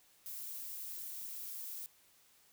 violet noise with amplitude modulation, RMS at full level -43 dBFS, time 0.26-1.86 s, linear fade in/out 0 ms, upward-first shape sine, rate 219 Hz, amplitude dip 35%, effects white hiss -67 dBFS RMS until 2.52 s

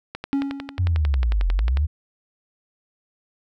click train, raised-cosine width 0.3 ms, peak -14 dBFS, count 19, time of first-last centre 0.15-1.772 s, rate 11.1 Hz
triangle tone with exponential decay, 277.2 Hz, C#4, in tune, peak -15 dBFS, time 0.33-1.02 s, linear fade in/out 1 ms, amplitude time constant 150 ms
sine linear two-way sweep, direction down then up, 93.6 to 41.33 to 79.5 Hz, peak -17 dBFS, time 0.78-1.87 s, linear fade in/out 20 ms, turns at 1.5 s
effects none

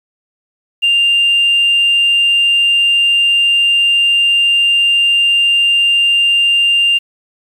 sine tone, 2794 Hz, F7, in tune, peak -7 dBFS, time 0.82-6.99 s, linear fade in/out 20 ms, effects tanh soft clip ceiling -5 dBFS + 7-bit

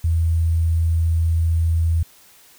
sine tone with sample-and-hold, 82.41 Hz, E2, in tune, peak -15 dBFS, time 0.04-2.03 s, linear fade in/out 5 ms, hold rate 8820 Hz, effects white hiss -50 dBFS RMS until 2.58 s

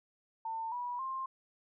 sine tone with pitch steps, 899 / 974.7 / 1056.8 Hz, A5 / B5 / C6, +37 / -23 / +17 cents, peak -35 dBFS, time 0.45-1.26 s, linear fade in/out 5 ms, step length 270 ms, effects none

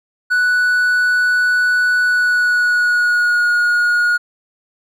triangle tone with pitch glide, 1480 to 1442 Hz, F#6 to F#6, 0 to -45 cents, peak -10 dBFS, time 0.3-4.18 s, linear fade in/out 20 ms, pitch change -45 cents, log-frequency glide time 2.02-3.49 s, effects none

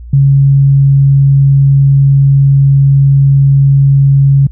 sine tone, 138.4 Hz, C#3, 2 cents flat, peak -3 dBFS, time 0.13-4.47 s, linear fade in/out 5 ms, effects added 59 Hz sine -25 dBFS peak until 4.51 s

